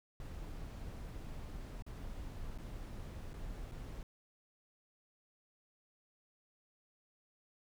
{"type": "noise with dropouts", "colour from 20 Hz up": "brown", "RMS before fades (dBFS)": -45, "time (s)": [0.2, 4.03], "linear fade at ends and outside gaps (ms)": 2, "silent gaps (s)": [[1.823, 1.864], [2.578, 2.584], [3.334, 3.339], [3.715, 3.719]], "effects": []}